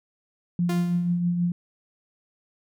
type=tone with tremolo; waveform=sine; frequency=174.61 Hz; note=F3; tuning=in tune; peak=-19 dBFS; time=0.59-1.52 s; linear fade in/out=2 ms; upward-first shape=triangle; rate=6.2 Hz; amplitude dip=45%
type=tone with exponential decay; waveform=sawtooth; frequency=349.2 Hz; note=F4; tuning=in tune; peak=-23 dBFS; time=0.69-1.2 s; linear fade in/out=5 ms; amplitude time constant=110 ms
effects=none